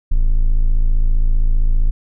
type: tone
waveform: triangle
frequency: 27.64 Hz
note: A0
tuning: 9 cents sharp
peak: -8 dBFS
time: 0.11-1.91 s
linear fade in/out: 10 ms
effects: none